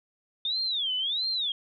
sine tone with vibrato, 3545 Hz, A7, 12 cents sharp, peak -26 dBFS, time 0.45-1.52 s, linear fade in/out 2 ms, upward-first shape sine, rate 1.5 Hz, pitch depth 290 cents each way, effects none

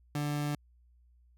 30% pulse tone, 146.83 Hz, D3, in tune, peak -28 dBFS, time 0.15-0.55 s, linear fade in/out 2 ms, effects added 60 Hz sine -60 dBFS peak until 1.37 s

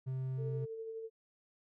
triangle tone, 130.8 Hz, C3, in tune, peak -33 dBFS, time 0.06-0.66 s, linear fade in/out 20 ms
sine tone with tremolo, 447.8 Hz, A4, 30 cents sharp, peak -39 dBFS, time 0.37-1.1 s, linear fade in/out 50 ms, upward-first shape sine, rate 12 Hz, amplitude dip 35%
effects none

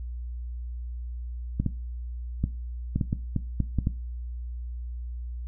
clicks, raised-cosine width 5 ms, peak -12 dBFS, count 10, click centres 1.6 / 1.663 / 2.44 / 2.96 / 3.012 / 3.129 / 3.363 / 3.603 / 3.787 / 3.871 s, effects noise-tail reverb RT60 0.3 s tail -17 dB re dry + added 60 Hz sine -32 dBFS peak until 5.47 s

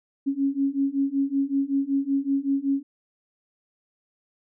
sine beating tone pair, 273 / 278.3 Hz, C#4 / C#4, -26 / +7 cents, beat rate 5.3 Hz, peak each -25 / -24 dBFS, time 0.26-2.83 s, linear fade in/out 20 ms, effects none

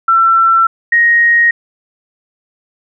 sine tone pair in turn, 1345 / 1874.8 Hz, E6 / A#6, +34 / +9 cents, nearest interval tritone, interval 575 cents, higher second, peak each -6 dBFS, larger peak neither, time 0.08-0.67 / 0.92-1.51 s, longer neither, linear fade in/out 5 ms, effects none

